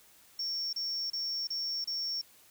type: tone bursts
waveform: sine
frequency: 5480 Hz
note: F8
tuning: 34 cents flat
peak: -29 dBFS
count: 5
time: 0.39-2.214 s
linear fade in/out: 5 ms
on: 340 ms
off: 31 ms
effects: tanh soft clip ceiling -31 dBFS + white hiss -60 dBFS RMS until 2.5 s